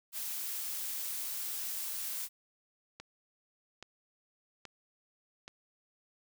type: noise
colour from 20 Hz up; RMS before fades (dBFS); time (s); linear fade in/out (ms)
blue; -38; 0.12-2.29; 50
type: click train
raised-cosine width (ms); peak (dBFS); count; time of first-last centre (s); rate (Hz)
0.2; -28; 4; 3-5.479; 1.21
effects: none